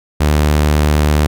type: tone with vibrato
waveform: sawtooth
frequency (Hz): 75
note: D2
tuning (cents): +37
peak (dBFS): -6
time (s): 0.2-1.27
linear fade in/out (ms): 10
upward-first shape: triangle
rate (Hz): 9.2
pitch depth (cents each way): 9
effects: none